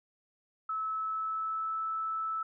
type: tone with pitch glide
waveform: sine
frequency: 1300 to 1312.1 Hz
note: E6 to E6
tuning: -24 to -8 cents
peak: -31 dBFS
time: 0.69-2.43 s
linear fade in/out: 5 ms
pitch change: +16 cents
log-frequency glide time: 0.91-1.81 s
effects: none